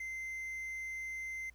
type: tone with quantisation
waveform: triangle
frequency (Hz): 2076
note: C7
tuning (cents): -14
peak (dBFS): -37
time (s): 0-1.5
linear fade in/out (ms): 5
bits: 11
effects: added 60 Hz sine -59 dBFS peak until 1.54 s + pink hiss -71 dBFS RMS until 1.54 s